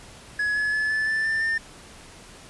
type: tone with pitch steps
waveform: triangle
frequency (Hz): 1686 / 1704.6 / 1723.4 / 1742.4 / 1761.7 / 1781.1 / 1800.8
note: G#6 / G#6 / A6 / A6 / A6 / A6 / A6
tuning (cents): +26 / +45 / -36 / -17 / +2 / +21 / +40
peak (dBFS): -20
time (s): 0.39-1.58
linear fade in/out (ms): 5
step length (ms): 170
effects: pink hiss -46 dBFS RMS until 2.49 s + resampled to 24000 Hz